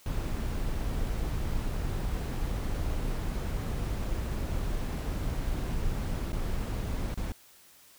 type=noise with dropouts; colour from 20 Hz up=brown; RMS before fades=-31 dBFS; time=0.06-7.32 s; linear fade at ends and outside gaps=1 ms; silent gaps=6.32-6.33 / 7.142-7.175 s; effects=white hiss -57 dBFS RMS until 7.98 s